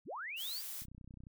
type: linear sweep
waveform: sine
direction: up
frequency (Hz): 77.1 to 5000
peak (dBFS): -40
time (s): 0.05-0.63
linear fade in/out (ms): 50
type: noise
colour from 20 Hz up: blue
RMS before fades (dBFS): -44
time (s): 0.36-0.86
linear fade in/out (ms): 50
type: click train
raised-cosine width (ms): 5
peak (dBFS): -40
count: 15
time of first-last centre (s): 0.82-1.269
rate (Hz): 31.2
effects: none